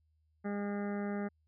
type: harmonic tone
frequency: 203.3 Hz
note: G#3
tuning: 37 cents flat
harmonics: 1 / 2 / 3 / 4 / 6 / 7 / 8 / 9 / 10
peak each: -35 / -41 / -45 / -47 / -51 / -52 / -53 / -54 / -55 dBFS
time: 0.44-1.29 s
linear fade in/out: 20 ms
effects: added 78 Hz sine -70 dBFS peak until 1.47 s